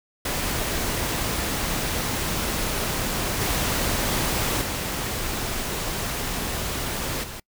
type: noise with level steps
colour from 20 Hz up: pink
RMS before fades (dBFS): -26 / -24 / -28 / -36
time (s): 0.25-7.4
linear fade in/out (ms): 5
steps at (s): 3.4 / 4.61 / 7.23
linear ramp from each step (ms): 10
effects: noise-tail reverb RT60 0.1 s tail -26 dB re dry